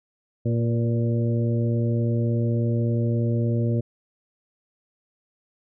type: harmonic tone with a mistuned harmonic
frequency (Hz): 116.54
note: A#2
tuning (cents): 0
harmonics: 1 / 2 / 3 / 4 / 5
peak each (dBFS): -21 / -27 / -31 / -33 / -35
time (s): 0.45-3.81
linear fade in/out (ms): 10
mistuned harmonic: 4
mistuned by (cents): +32
effects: none